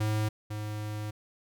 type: tone pair in turn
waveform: square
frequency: 107.4 / 106.04 Hz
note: A2 / G#2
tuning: -41 / +37 cents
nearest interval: unison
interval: 22 cents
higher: first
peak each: -27 / -34 dBFS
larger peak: first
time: 0-0.29 / 0.5-1.11 s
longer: second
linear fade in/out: 10 ms
effects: none